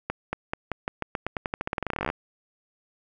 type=accelerating click train; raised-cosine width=0.5 ms; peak=-12 dBFS; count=28; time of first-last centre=0.1-2.101 s; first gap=230 ms; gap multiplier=0.89; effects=none